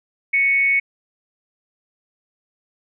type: tone with frequency modulation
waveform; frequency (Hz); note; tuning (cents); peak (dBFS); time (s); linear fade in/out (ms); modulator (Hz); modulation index
sine; 2217; C#7; 0; -14; 0.33-0.8; 10; 284; 0.29
effects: none